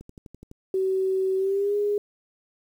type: click train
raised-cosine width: 3 ms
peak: -30 dBFS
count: 7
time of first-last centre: 0.01-0.514 s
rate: 11.9 Hz
type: tone with pitch glide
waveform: sine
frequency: 380 to 412 Hz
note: F#4 to G#4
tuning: +46 to -14 cents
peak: -21 dBFS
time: 0.74-1.98 s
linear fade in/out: 2 ms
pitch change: +140 cents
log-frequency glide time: 1.37-1.76 s
effects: 9-bit